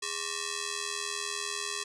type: ring-modulated tone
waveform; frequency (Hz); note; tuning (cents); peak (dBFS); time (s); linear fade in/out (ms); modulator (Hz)
5% pulse; 740; F#5; 0; -18; 0.02-1.84; 10; 330
effects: resampled to 22050 Hz